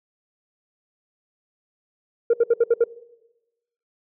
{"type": "tone bursts", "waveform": "sine", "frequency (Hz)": 466.2, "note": "A#4", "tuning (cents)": 0, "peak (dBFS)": -11, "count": 6, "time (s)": [2.3, 2.84], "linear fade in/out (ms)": 5, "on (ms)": 35, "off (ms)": 66, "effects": ["noise-tail reverb RT60 1.0 s tail -20 dB re dry", "tanh soft clip ceiling -11 dBFS"]}